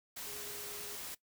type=tone in noise; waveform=sine; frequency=414.1 Hz; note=G#4; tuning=5 cents flat; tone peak=-52 dBFS; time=0.26-0.96 s; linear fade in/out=10 ms; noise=white; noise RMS=-44 dBFS; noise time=0.16-1.15 s; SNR=-11 dB; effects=noise-tail reverb RT60 0.1 s tail -18 dB re dry